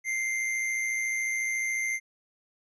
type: tone with amplitude modulation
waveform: square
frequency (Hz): 2093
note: C7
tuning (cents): 0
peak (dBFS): -26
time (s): 0.04-2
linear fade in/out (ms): 50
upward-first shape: sine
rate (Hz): 114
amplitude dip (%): 40
effects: resampled to 22050 Hz